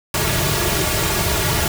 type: noise with comb filter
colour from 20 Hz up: pink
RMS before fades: -19 dBFS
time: 0.14-1.68 s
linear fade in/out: 2 ms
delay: 3.9 ms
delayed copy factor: -0.8
effects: none